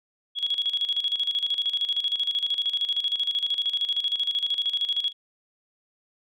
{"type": "tone with tremolo", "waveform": "sine", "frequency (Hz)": 3336, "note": "G#7", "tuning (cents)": 7, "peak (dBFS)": -21, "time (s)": [0.35, 5.13], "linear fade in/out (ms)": 50, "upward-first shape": "square", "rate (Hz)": 13, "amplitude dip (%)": 70, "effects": []}